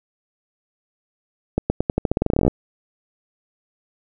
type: accelerating click train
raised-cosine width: 2 ms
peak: -4 dBFS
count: 19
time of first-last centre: 1.58-2.48 s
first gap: 120 ms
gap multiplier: 0.88
effects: none